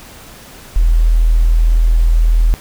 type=tone; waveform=sine; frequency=40.83 Hz; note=E1; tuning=16 cents flat; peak=-7 dBFS; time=0.76-2.54 s; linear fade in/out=0 ms; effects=pink hiss -37 dBFS RMS until 2.6 s

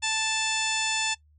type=harmonic tone; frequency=880 Hz; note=A5; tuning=in tune; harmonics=1 / 2 / 3 / 4 / 5 / 6 / 7 / 8 / 9 / 10; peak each=-33 / -34 / -30 / -31 / -37 / -36 / -41 / -33 / -42 / -40 dBFS; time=0.02-1.15 s; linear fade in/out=20 ms; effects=noise-tail reverb RT60 0.1 s tail -19 dB re dry + added 75 Hz sine -57 dBFS peak until 1.38 s

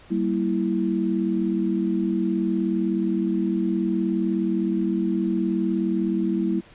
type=chord; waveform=sine; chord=E diminished; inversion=first; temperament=equal with one note detuned; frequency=193.75 / 233.1 / 329.6 Hz; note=G3 / Bb3 / E4; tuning=-20 / 0 / 0 cents; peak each=-24 / -27 / -24 dBFS; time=0.1-6.61 s; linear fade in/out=20 ms; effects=pink hiss -50 dBFS RMS until 6.74 s + resampled to 8000 Hz

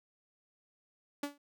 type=tone with exponential decay; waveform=sawtooth; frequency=287.2 Hz; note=D4; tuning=39 cents flat; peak=-27 dBFS; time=1.23-1.38 s; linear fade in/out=5 ms; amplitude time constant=32 ms; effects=none

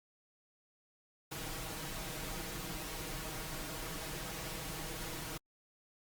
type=noise with comb filter; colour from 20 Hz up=pink; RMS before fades=-42 dBFS; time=1.31-5.38 s; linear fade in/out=10 ms; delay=6.3 ms; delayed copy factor=+0.7; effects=Opus 48 kbps

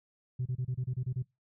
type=tone bursts; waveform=sine; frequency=127.1 Hz; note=C3; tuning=50 cents flat; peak=-28 dBFS; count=9; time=0.39-1.226 s; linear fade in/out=10 ms; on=68 ms; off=28 ms; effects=noise-tail reverb RT60 0.2 s tail -21 dB re dry + tanh soft clip ceiling -27 dBFS

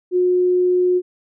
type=tone; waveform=sine; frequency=361.5 Hz; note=F#4; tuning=40 cents flat; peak=-13 dBFS; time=0.11-1.02 s; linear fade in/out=50 ms; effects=none

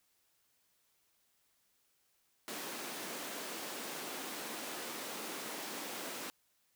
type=high-pass noise; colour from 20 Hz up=pink; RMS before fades=-43 dBFS; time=2.48-6.3 s; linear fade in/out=0 ms; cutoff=230 Hz; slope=24 dB/octave; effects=white hiss -75 dBFS RMS until 6.75 s

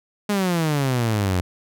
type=exponential sweep; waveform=sawtooth; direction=down; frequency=209.8 to 87.31 Hz; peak=-15 dBFS; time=0.29-1.41 s; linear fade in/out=5 ms; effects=none

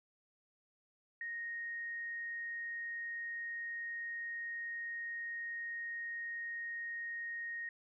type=tone; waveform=sine; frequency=1864.7 Hz; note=A#6; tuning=in tune; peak=-39 dBFS; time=1.21-7.69 s; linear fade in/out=2 ms; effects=none

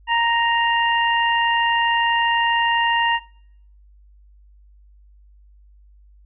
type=harmonic tone; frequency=932.3 Hz; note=A#5; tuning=in tune; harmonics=1 / 2 / 3; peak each=-18 / -21 / -23 dBFS; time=0.07-3.2 s; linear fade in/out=50 ms; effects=noise-tail reverb RT60 0.7 s tail -23 dB re dry + added 50 Hz sine -47 dBFS peak until 6.25 s

